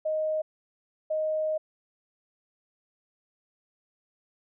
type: tone pair in turn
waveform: sine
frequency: 623 / 623 Hz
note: D#5 / D#5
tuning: +2 / +2 cents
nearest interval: unison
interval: 0 cents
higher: neither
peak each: -25 dBFS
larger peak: neither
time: 0.05-0.42 / 1.1-1.58 s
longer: second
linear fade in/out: 10 ms
effects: none